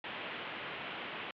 white low-pass noise, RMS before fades -42 dBFS, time 0.04-1.31 s, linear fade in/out 2 ms, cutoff 3200 Hz, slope 48 dB/octave, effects high-pass 150 Hz 12 dB/octave + MP3 96 kbps

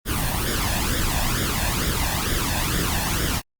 pink noise with flanger, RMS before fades -23 dBFS, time 0.05-3.42 s, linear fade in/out 50 ms, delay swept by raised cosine 0.57 to 1.18 ms, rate 2.2 Hz, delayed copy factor +0.65, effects Opus 32 kbps

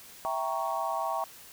sine chord, E diminished seventh, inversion none, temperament equal, 659.3 / 784 / 932.3 / 1108.7 Hz, E5 / G5 / Bb5 / Db6, 0 / 0 / 0 / 0 cents, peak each -34 dBFS, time 0.25-1.24 s, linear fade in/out 0 ms, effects white hiss -50 dBFS RMS until 1.52 s

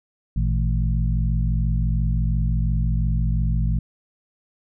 harmonic tone with a mistuned harmonic, 54.3 Hz, A1, 22 cents flat, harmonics 1 / 2 / 3 / 4, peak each -20 / -24 / -26 / -33 dBFS, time 0.36-3.79 s, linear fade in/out 5 ms, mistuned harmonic 2, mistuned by +130 cents, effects none

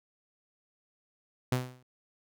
sawtooth tone with exponential decay, 126.5 Hz, B2, 42 cents sharp, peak -20 dBFS, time 1.52-1.83 s, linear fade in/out 5 ms, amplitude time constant 67 ms, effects none

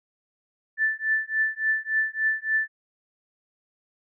sine tone with tremolo, 1760 Hz, A6, in tune, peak -18 dBFS, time 0.77-2.68 s, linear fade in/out 50 ms, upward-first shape triangle, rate 3.5 Hz, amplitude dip 100%, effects none

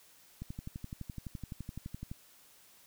click train, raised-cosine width 5 ms, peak -28 dBFS, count 21, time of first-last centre 0.42-2.115 s, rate 11.8 Hz, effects white hiss -61 dBFS RMS until 2.86 s

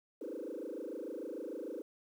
sine tone with frequency modulation, 406.6 Hz, G#4, 37 cents flat, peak -38 dBFS, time 0.21-1.82 s, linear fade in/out 5 ms, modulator 26.7 Hz, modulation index 4.6, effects tanh soft clip ceiling -36 dBFS + 11-bit

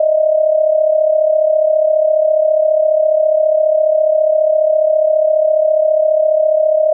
sine tone with amplitude modulation, 622.3 Hz, D#5, in tune, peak -6 dBFS, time 0-6.93 s, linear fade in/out 5 ms, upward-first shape sine, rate 34.7 Hz, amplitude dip 70%, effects none

